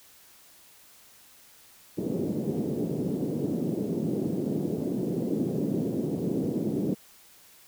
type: band-pass noise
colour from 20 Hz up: pink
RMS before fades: -29 dBFS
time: 1.97-6.95 s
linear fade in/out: 20 ms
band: 160 to 420 Hz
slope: 24 dB/octave
effects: white hiss -55 dBFS RMS until 7.67 s